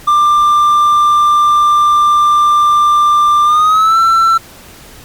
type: tone with pitch glide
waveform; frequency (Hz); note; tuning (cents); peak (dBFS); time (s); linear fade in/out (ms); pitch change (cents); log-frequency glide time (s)
triangle; 1188 to 1341.2; D6 to E6; +20 to +30; -4; 0.07-4.38; 10; +210; 3.44-3.98
effects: pink hiss -36 dBFS RMS until 5.04 s + MP3 96 kbps